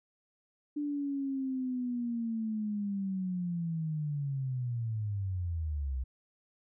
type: linear sweep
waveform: sine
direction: down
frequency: 295.5 to 61.74 Hz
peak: -31 dBFS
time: 0.76-6.04 s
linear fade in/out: 10 ms
effects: none